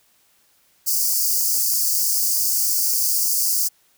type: high-pass noise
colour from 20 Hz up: white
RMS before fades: -20 dBFS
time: 0.86-3.69 s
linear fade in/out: 20 ms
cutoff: 4600 Hz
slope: 96 dB/octave
effects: white hiss -60 dBFS RMS until 3.97 s